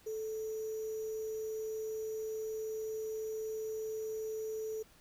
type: tone with sample-and-hold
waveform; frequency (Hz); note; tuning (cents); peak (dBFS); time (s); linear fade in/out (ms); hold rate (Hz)
sine; 437.4; A4; -10; -36; 0.06-4.83; 10; 6300
effects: pink hiss -63 dBFS RMS until 5 s